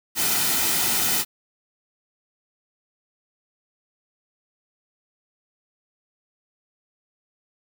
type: noise with comb filter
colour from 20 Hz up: white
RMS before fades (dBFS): -22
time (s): 0.15-1.25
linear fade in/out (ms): 50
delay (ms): 1.8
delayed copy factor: -0.55
effects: none